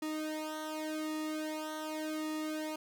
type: tone with flanger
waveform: sawtooth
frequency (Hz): 310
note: D#4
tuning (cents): -6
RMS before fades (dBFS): -38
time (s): 0.02-2.76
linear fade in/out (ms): 5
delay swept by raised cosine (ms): 1.9 to 2.82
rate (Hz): 0.87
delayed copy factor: -0.95
effects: none